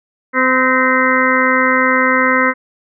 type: harmonic tone with a mistuned harmonic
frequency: 257.4 Hz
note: C4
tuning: 28 cents flat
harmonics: 1 / 2 / 4 / 5 / 6 / 7 / 8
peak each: -18 / -18 / -18 / -18 / -18 / -18 / -18 dBFS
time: 0.33-2.54 s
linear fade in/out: 50 ms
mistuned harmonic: 7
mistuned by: +56 cents
effects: none